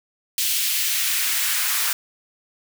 white noise with high-pass filter sweep, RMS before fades -22 dBFS, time 0.38-1.93 s, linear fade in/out 2 ms, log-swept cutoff 3100 to 1200 Hz, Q 1.3, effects none

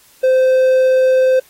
triangle tone, 518 Hz, C5, 17 cents flat, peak -7 dBFS, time 0.23-1.4 s, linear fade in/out 10 ms, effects white hiss -49 dBFS RMS until 1.49 s + AAC 48 kbps

